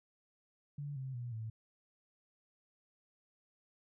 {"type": "tone with pitch steps", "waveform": "sine", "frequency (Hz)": [144.1, 132.14, 121.17, 111.12], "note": ["D3", "C3", "B2", "A2"], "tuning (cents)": [-33, 17, -33, 18], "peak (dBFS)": -39, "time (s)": [0.78, 1.5], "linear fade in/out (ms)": 5, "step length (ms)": 180, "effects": []}